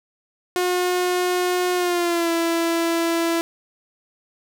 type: tone with pitch glide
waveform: sawtooth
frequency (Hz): 360.3 to 334.2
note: F#4 to E4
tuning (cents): -46 to +24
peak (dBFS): -15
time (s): 0.56-3.41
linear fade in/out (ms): 0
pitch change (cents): -130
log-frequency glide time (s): 1.75-2.31
effects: none

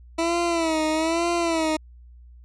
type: tone with vibrato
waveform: 20% pulse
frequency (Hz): 327.2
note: E4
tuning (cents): -13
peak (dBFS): -16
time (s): 0.18-1.77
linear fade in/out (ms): 10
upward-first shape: sine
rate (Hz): 1.1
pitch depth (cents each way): 88
effects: added 60 Hz sine -44 dBFS peak until 2.44 s + resampled to 22050 Hz

